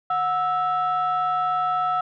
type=tone pair together; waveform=sine; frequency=730 / 1313.5 Hz; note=F#5 / E6; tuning=-24 / -7 cents; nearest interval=minor seventh; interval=1017 cents; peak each=-22 / -21 dBFS; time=0.1-2.01 s; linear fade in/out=5 ms; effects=tanh soft clip ceiling -16 dBFS